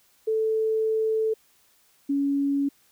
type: tone pair in turn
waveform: sine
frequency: 440 / 280.3 Hz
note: A4 / C#4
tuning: 0 / +19 cents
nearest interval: minor sixth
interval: 781 cents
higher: first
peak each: -21 dBFS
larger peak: neither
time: 0.27-1.34 / 2.09-2.69 s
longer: first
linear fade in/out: 10 ms
effects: white hiss -62 dBFS RMS until 2.91 s